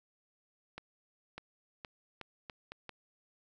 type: accelerating click train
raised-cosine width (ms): 0.3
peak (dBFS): -27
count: 7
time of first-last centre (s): 0.78-2.893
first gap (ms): 600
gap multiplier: 0.78
effects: none